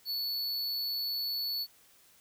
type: tone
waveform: square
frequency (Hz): 4435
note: C#8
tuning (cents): 0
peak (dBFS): -32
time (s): 0.05-1.67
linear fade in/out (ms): 50
effects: white hiss -62 dBFS RMS until 2.2 s